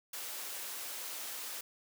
white high-pass noise, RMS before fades -42 dBFS, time 0.13-1.61 s, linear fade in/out 5 ms, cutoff 380 Hz, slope 12 dB/octave, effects none

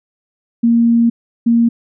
sine tone pair in turn, 233.1 / 233.1 Hz, A#3 / A#3, 0 / 0 cents, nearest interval unison, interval 0 cents, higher neither, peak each -8 dBFS, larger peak neither, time 0.63-1.1 / 1.46-1.69 s, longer first, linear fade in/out 10 ms, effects none

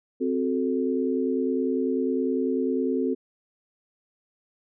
sine chord, F# diminished, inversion second, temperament equal, 261.6 / 370 / 440 Hz, C4 / F#4 / A4, 0 / 0 / 0 cents, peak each -25 / -28 / -28 dBFS, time 0.2-3.15 s, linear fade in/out 20 ms, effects none

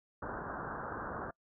white low-pass noise, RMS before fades -41 dBFS, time 0.22-1.31 s, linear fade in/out 5 ms, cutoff 1600 Hz, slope 96 dB/octave, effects noise-tail reverb RT60 0.1 s tail -26 dB re dry

